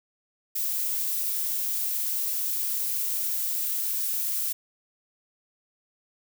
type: noise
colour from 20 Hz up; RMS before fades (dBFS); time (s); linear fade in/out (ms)
violet; -28; 0.55-4.53; 10
effects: none